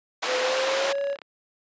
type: band-pass noise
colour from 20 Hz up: pink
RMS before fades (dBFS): -28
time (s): 0.22-0.93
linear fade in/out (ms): 10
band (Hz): 520 to 5100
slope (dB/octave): 12
type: tone with pitch glide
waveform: triangle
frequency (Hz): 508 to 560.4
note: B4 to C#5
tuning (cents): +49 to +19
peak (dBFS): -22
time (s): 0.26-1.17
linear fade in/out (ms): 50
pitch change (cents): +170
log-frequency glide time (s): 0.39-0.99
type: click train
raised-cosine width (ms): 0.3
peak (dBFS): -24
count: 18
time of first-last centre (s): 0.72-1.217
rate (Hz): 34.2
effects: high-pass 300 Hz 12 dB/octave + resampled to 16000 Hz